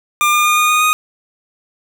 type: tone with pitch steps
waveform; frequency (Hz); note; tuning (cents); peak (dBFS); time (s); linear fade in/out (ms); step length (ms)
25% pulse; 1200 / 1208.3 / 1216.8 / 1225.2 / 1233.7 / 1242.3; D6 / D6 / D#6 / D#6 / D#6 / D#6; +37 / +49 / -39 / -27 / -15 / -3; -7; 0.21-0.93; 0; 120
effects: none